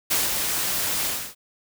white noise with ADSR envelope, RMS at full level -21 dBFS, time 0.1-1.35 s, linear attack 15 ms, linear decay 180 ms, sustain -4 dB, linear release 290 ms, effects none

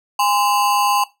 square ring-modulated tone, 924 Hz, A#5, 16 cents flat, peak -12 dBFS, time 0.19-1.04 s, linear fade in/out 5 ms, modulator 108 Hz, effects noise-tail reverb RT60 0.2 s tail -17 dB re dry

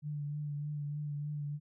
sine tone with vibrato, 147.1 Hz, D3, 3 cents sharp, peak -35 dBFS, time 0.02-1.6 s, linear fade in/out 50 ms, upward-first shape triangle, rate 3.3 Hz, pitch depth 32 cents each way, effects none

